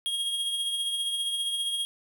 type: tone with tremolo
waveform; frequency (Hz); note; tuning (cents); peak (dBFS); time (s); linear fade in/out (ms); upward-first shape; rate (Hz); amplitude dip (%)
square; 3265; G#7; -30; -26; 0.06-1.85; 0; triangle; 15; 45
effects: 10-bit